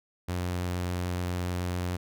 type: tone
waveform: sawtooth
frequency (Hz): 89.3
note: F2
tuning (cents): +39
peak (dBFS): -25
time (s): 0.28-1.97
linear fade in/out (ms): 10
effects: none